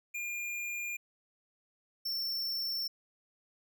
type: tone pair in turn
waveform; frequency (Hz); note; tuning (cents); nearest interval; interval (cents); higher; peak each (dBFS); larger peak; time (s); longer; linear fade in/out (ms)
square; 2410 / 5410; D7 / E8; +44 / +44; octave + major second; 1400; second; -36 / -33; second; 0.14-0.97 / 2.05-2.88; neither; 10
effects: none